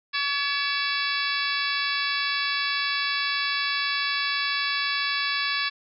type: harmonic tone with a mistuned harmonic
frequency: 568 Hz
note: C#5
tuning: 42 cents sharp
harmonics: 2 / 3 / 4 / 5 / 6 / 7 / 8 / 9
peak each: -32 / -29 / -32 / -32 / -33 / -33 / -33 / -35 dBFS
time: 0.13-5.7 s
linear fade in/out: 20 ms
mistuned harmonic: 5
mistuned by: -99 cents
effects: none